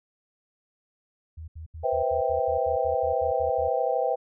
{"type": "tone bursts", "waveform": "sine", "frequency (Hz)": 80.1, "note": "E2", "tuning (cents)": -49, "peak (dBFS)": -36, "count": 13, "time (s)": [1.37, 3.688], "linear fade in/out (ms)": 10, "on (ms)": 110, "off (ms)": 74}
{"type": "chord", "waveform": "sine", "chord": "C major seventh", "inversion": "third", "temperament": "just", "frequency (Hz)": [490.5, 523.3, 654.1, 784.9], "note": ["B4", "C5", "E5", "G5"], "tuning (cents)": [-12, 0, -14, 2], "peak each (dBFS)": -28, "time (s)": [1.83, 4.16], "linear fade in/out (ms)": 20}
{"effects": []}